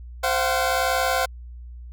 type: tone cluster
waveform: 25% pulse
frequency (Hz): 522 / 692 / 753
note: C5 / F5 / F#5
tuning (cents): -4 / -16 / +30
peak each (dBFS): -21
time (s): 0.23-1.26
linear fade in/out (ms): 10
effects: added 60 Hz sine -36 dBFS peak until 1.92 s